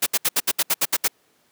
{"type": "noise bursts", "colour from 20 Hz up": "white", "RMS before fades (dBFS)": -19, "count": 10, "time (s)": [0.02, 1.081], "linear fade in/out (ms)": 10, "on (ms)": 44, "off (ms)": 69, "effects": ["pink hiss -62 dBFS RMS until 1.51 s", "high-pass 200 Hz 12 dB/octave"]}